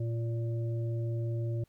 harmonic tone, 115.7 Hz, A#2, 13 cents flat, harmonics 1 / 3 / 5, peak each -30 / -41 / -45 dBFS, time 0-1.64 s, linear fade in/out 5 ms, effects pink hiss -72 dBFS RMS until 1.68 s

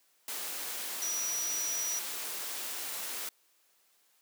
sine tone in noise, 5830 Hz, F#8, 26 cents flat, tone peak -32 dBFS, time 1.02-1.99 s, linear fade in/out 2 ms, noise white, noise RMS -38 dBFS, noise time 0.28-3.29 s, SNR +3 dB, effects white hiss -69 dBFS RMS until 4.21 s + high-pass 300 Hz 12 dB/octave

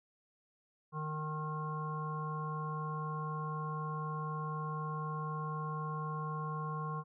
harmonic tone, 154 Hz, D#3, 17 cents flat, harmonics 1 / 3 / 5 / 7 / 9, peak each -38 / -47 / -50 / -40 / -52 dBFS, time 0.92-7.04 s, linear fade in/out 50 ms, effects none

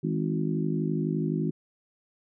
harmonic tone with a mistuned harmonic, 51.91 Hz, G#1, in tune, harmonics 3 / 4 / 5 / 6 / 7, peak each -28 / -33 / -32 / -34 / -34 dBFS, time 0.03-1.51 s, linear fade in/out 10 ms, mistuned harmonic 3, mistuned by +51 cents, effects none

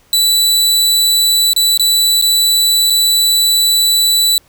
sawtooth tone with dropouts, 3964 Hz, B7, 6 cents sharp, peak -6 dBFS, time 0.13-4.38 s, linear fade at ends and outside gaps 1 ms, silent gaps 1.533-1.563 / 1.775-1.796 / 2.214-2.223 / 2.9-2.904 s, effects pink hiss -51 dBFS RMS until 4.48 s

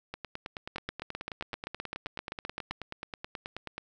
two click trains, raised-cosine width 0.3 ms, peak -21 / -19 dBFS, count 35 / 16, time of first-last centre 0.14-3.78 / 0.76-2.711 s, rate 9.34 / 7.69 Hz, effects none

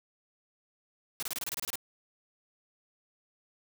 white noise bursts, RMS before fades -35 dBFS, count 11, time 1.2-1.756 s, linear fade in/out 0 ms, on 26 ms, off 27 ms, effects none

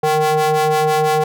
square ring-modulated tone, 155 Hz, D#3, 6 cents flat, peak -11 dBFS, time 0.03-1.24 s, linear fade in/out 5 ms, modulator 617 Hz, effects none

